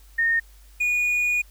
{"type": "tone pair in turn", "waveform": ["sine", "triangle"], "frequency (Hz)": [1837, 2452], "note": ["A#6", "D#7"], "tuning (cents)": [-26, -26], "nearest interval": "perfect fourth", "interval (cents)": 500, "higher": "second", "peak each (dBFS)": -18, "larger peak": "neither", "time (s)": [[0.18, 0.4], [0.8, 1.42]], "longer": "second", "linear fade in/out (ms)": 10, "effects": ["added 50 Hz sine -47 dBFS peak until 1.5 s", "white hiss -57 dBFS RMS until 1.5 s"]}